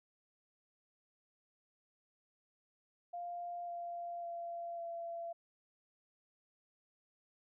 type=tone with pitch steps; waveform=sine; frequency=698.5 / 691.7 / 684.9 / 678.2 Hz; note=F5 / F5 / F5 / E5; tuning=0 / -17 / -34 / +49 cents; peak=-40 dBFS; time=3.13-5.33 s; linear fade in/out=10 ms; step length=550 ms; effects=none